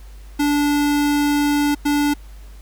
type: tone bursts at uneven times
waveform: square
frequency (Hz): 290.8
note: D4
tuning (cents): -17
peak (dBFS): -16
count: 2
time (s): 0.39-1.75 / 1.85-2.14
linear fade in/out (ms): 10
effects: added 50 Hz sine -36 dBFS peak until 2.61 s + pink hiss -51 dBFS RMS until 2.61 s